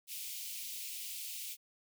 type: high-pass noise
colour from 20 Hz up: white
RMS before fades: -43 dBFS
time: 0.07-1.57 s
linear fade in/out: 50 ms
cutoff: 2300 Hz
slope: 48 dB/octave
effects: none